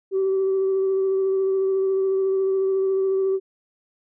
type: tone with vibrato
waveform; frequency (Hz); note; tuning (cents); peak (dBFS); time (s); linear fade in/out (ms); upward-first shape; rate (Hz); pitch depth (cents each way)
sine; 384.2; G4; -35; -17; 0.11-3.4; 50; triangle; 14; 18
effects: tanh soft clip ceiling -15 dBFS